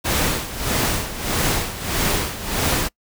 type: noise with tremolo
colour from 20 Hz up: pink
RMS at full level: -19 dBFS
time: 0.04-2.89 s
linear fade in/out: 20 ms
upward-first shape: sine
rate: 1.6 Hz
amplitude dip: 75%
effects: noise-tail reverb RT60 0.1 s tail -25 dB re dry